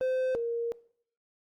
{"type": "tone pair in turn", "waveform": ["triangle", "sine"], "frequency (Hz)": [516, 467.2], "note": ["C5", "A#4"], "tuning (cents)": [-24, 4], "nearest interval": "major second", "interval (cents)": 172, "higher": "first", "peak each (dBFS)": [-24, -28], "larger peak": "first", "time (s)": [[0.01, 0.35], [0.35, 0.72]], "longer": "second", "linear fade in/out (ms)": 0, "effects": ["noise-tail reverb RT60 0.6 s tail -21 dB re dry", "Opus 32 kbps"]}